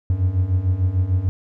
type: beating tone pair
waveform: triangle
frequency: 87.9 / 94.6 Hz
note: F2 / F#2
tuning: +12 / +39 cents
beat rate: 6.7 Hz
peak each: -20 / -16 dBFS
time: 0.1-1.29 s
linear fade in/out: 0 ms
effects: none